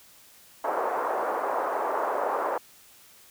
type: band-pass noise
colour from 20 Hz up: pink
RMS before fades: -28 dBFS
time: 0.64-2.58 s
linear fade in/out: 5 ms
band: 480 to 1200 Hz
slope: 24 dB/octave
effects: white hiss -54 dBFS RMS until 3.3 s